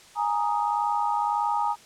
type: chord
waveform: sine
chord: Ab suspended second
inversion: none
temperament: equal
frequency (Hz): 830.6 / 932.3 / 1244.5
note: Ab5 / Bb5 / Eb6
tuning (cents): 0 / 0 / 0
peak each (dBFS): -26 / -26 / -30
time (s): 0.15-1.76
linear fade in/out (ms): 50
effects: white hiss -51 dBFS RMS until 1.85 s + low-pass 8000 Hz 12 dB/octave